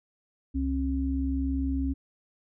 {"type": "tone pair together", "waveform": "sine", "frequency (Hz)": [67.7, 269.8], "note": ["C#2", "C#4"], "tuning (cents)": [-40, -47], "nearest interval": "2 octaves", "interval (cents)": 2393, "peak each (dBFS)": -28, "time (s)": [0.54, 1.94], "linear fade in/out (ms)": 20, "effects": []}